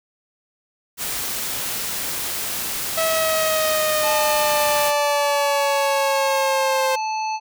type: noise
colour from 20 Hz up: white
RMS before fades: -26 dBFS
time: 0.97-4.93 s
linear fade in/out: 50 ms
type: exponential sweep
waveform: sawtooth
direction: down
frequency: 650 to 523.3 Hz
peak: -15 dBFS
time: 2.97-6.96 s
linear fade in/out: 10 ms
type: harmonic tone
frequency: 872 Hz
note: A5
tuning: 16 cents flat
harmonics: 1 / 3 / 5 / 7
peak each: -22 / -32 / -36 / -39 dBFS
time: 4.02-7.4 s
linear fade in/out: 50 ms
effects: none